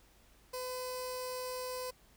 15% pulse tone with notch filter, 506 Hz, B4, 42 cents sharp, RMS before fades -40 dBFS, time 0.53-1.91 s, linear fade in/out 10 ms, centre 1700 Hz, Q 0.7, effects added 50 Hz sine -66 dBFS peak until 2.16 s + pink hiss -65 dBFS RMS until 2.16 s

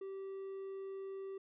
triangle tone, 387.9 Hz, G4, 18 cents flat, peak -40 dBFS, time 0.01-1.38 s, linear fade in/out 5 ms, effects resampled to 8000 Hz

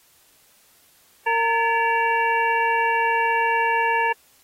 harmonic tone with a mistuned harmonic, 459.6 Hz, A#4, 25 cents flat, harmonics 1 / 2 / 4 / 5 / 6, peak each -27 / -20 / -24 / -29 / -29 dBFS, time 1.26-4.13 s, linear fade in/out 10 ms, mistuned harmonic 4, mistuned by -110 cents, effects white hiss -57 dBFS RMS until 4.43 s + AAC 48 kbps

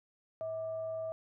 sine tone with frequency modulation, 645 Hz, E5, 38 cents flat, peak -35 dBFS, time 0.41-1.12 s, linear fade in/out 0 ms, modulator 537 Hz, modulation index 0.21, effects none

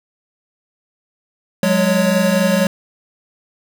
square tone cluster, 182 / 206.2 / 557 Hz, F#3 / G#3 / C#5, -28 / -12 / +8 cents, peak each -18 dBFS, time 1.63-2.67 s, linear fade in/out 2 ms, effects none

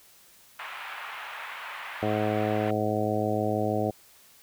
pink band-pass noise, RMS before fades -39 dBFS, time 0.59-2.71 s, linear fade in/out 5 ms, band 850 to 2800 Hz, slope 24 dB/octave
harmonic tone, 106.5 Hz, G#2, 44 cents sharp, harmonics 1 / 2 / 3 / 4 / 5 / 6 / 7, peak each -32 / -32 / -32 / -32 / -32 / -32 / -32 dBFS, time 2.02-3.91 s, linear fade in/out 10 ms
effects white hiss -56 dBFS RMS until 4.42 s

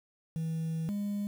sine tone pair in turn, 161.8 / 203.9 Hz, E3 / G#3, -32 / -32 cents, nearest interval major third, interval 400 cents, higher second, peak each -28 dBFS, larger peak neither, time 0.36-0.89 / 0.89-1.27 s, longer first, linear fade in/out 0 ms, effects tanh soft clip ceiling -30 dBFS + 9-bit

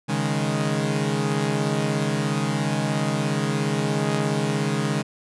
sawtooth chord, C# suspended second, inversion none, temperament equal, 138.59 / 155.56 / 207.7 Hz, C#3 / D#3 / G#3, 0 / 0 / 0 cents, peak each -22 dBFS, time 0.08-5.03 s, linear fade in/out 20 ms, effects resampled to 24000 Hz

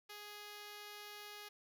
5% pulse tone, 415.3 Hz, G#4, in tune, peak -38 dBFS, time 0.09-1.49 s, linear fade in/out 10 ms, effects none

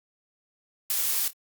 blue noise with echo, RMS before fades -26 dBFS, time 0.9-1.28 s, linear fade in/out 2 ms, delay 26 ms, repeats 2, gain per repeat -13 dB, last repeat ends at 1.332 s, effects Opus 48 kbps

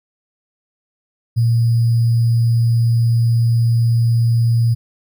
sine tone with sample-and-hold, 116.3 Hz, A#2, 4 cents flat, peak -11 dBFS, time 1.36-4.75 s, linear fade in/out 20 ms, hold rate 4900 Hz, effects none

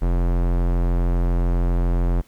square tone with low-pass filter, 43.65 Hz, F1, in tune, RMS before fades -19 dBFS, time 0.01-2.22 s, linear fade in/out 20 ms, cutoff 1100 Hz, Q 0.56, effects pink hiss -56 dBFS RMS until 2.27 s

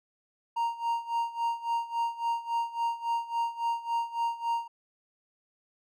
triangle tone with tremolo, 931 Hz, A#5, 2 cents flat, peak -23 dBFS, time 0.56-4.68 s, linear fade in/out 10 ms, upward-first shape sine, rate 3.6 Hz, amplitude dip 85%, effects none

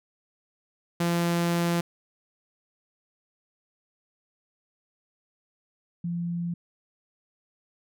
sawtooth / sine tone pair in turn, 171.3 / 171.91 Hz, F3 / F3, -33 / -27 cents, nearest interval unison, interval 6 cents, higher second, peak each -19 / -27 dBFS, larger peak first, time 1-1.81 / 6.04-6.54 s, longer first, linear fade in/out 5 ms, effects none

